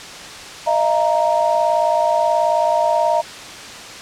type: chord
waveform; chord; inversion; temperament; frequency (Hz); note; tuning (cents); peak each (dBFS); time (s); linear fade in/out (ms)
sine; Eb suspended second; none; equal with one note detuned; 622.3 / 680.9 / 932.3; Eb5 / F5 / Bb5; 0 / -44 / 0; -18; 0.66-3.22; 20
effects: white hiss -33 dBFS RMS until 4.01 s + low-pass 6000 Hz 12 dB/octave